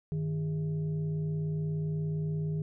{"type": "tone with frequency modulation", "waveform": "sine", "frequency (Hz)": 155, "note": "D#3", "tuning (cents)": -6, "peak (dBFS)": -29, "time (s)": [0.12, 2.62], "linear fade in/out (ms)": 0, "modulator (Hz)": 253, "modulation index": 0.44, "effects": []}